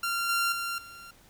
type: tone with level steps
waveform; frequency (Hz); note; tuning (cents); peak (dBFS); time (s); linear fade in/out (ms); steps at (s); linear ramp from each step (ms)
sawtooth; 1382; F6; -19; -24 / -21 / -27 / -41; 0.03-1.11; 5; 0.29 / 0.52 / 0.78; 2
effects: pink hiss -58 dBFS RMS until 1.29 s